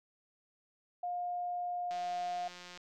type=tone; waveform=sine; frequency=710 Hz; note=F5; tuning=28 cents sharp; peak=-34 dBFS; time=1.03-2.48 s; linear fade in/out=5 ms
type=click train; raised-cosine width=0.2 ms; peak=-32 dBFS; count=155; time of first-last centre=1.91-2.775 s; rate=178 Hz
effects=none